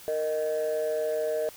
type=tone pair together; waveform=sine; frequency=463.5 / 620 Hz; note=A#4 / D#5; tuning=-10 / -6 cents; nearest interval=perfect fourth; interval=504 cents; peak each=-27 / -26 dBFS; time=0.08-1.49 s; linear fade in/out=0 ms; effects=tanh soft clip ceiling -22 dBFS + white hiss -48 dBFS RMS until 1.56 s